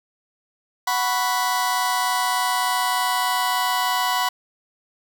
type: chord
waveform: sawtooth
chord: F# suspended fourth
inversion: none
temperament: just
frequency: 740 / 986.7 / 1110 Hz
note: F#5 / B5 / C#6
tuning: 0 / -2 / +2 cents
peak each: -21 / -18 / -23 dBFS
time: 0.87-4.29 s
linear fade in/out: 5 ms
effects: none